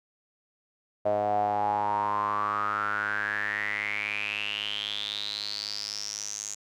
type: tone with band-pass filter sweep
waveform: sawtooth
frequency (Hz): 103.83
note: G#2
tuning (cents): 0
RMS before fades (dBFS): -30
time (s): 1.05-6.55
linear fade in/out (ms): 10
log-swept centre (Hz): 630 to 6800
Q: 10
effects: none